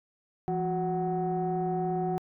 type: tone cluster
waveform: sine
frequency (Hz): 169.8 / 366.8 / 744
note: F3 / F#4 / F#5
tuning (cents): -48 / -15 / +9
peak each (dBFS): -30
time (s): 0.48-2.18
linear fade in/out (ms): 0
effects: tanh soft clip ceiling -21 dBFS